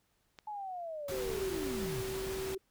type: click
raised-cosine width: 0.2 ms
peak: -31 dBFS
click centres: 0.388 s
type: linear sweep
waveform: sine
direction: down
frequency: 861 to 103.83 Hz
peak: -38 dBFS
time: 0.47-2.02 s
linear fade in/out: 5 ms
type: noise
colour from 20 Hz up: pink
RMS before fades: -42 dBFS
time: 1.08-2.55 s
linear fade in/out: 5 ms
type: tone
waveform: sine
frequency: 382.4 Hz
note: G4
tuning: 43 cents flat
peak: -36 dBFS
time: 1.11-2.58 s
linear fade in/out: 10 ms
effects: pink hiss -75 dBFS RMS until 2.7 s